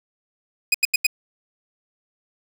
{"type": "tone bursts", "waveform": "sawtooth", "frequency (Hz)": 2489, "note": "D#7", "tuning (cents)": 0, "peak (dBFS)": -11, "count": 4, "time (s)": [0.72, 1.068], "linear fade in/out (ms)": 5, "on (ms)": 24, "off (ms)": 84, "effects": ["7-bit"]}